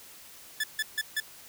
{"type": "tone bursts", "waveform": "sawtooth", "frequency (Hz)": 1735, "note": "A6", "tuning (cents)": -25, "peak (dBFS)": -23, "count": 4, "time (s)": [0.6, 1.202], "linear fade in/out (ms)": 5, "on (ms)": 38, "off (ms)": 150, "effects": ["white hiss -50 dBFS RMS until 1.48 s"]}